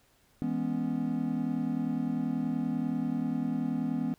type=chord; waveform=triangle; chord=C# minor seventh; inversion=first; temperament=equal; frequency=164.81 / 207.7 / 246.9 / 277.2 Hz; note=E3 / G#3 / B3 / C#4; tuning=0 / 0 / 0 / 0 cents; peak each=-34 / -34 / -29 / -33 dBFS; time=0.42-4.14 s; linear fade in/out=0 ms; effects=pink hiss -66 dBFS RMS until 4.18 s